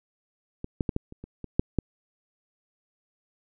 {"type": "clicks", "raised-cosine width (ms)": 3, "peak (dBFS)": [-20, -12, -13, -13, -29, -27, -23, -7, -10], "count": 9, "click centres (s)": [0.644, 0.808, 0.892, 0.964, 1.124, 1.24, 1.443, 1.595, 1.787], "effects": []}